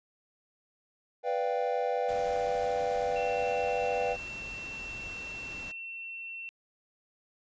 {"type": "chord", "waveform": "triangle", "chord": "G dominant seventh", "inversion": "first", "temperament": "equal", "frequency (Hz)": [493.9, 587.3, 698.5, 784], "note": ["B4", "D5", "F5", "G5"], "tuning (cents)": [0, 0, 0, 0], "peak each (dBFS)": [-29, -33, -32, -32], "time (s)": [1.23, 4.17], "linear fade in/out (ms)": 50}
{"type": "noise", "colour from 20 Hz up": "pink", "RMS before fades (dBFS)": -46, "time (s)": [2.08, 5.72], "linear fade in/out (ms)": 10}
{"type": "tone", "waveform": "sine", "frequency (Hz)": 2704, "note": "E7", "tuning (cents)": 43, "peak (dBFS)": -38, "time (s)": [3.16, 6.49], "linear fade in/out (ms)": 0}
{"effects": ["resampled to 16000 Hz"]}